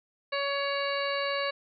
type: harmonic tone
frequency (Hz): 561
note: C#5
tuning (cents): +21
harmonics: 1 / 2 / 3 / 4 / 5 / 7 / 8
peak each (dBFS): -31 / -34 / -36 / -37 / -38 / -39 / -40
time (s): 0.32-1.51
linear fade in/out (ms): 10
effects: none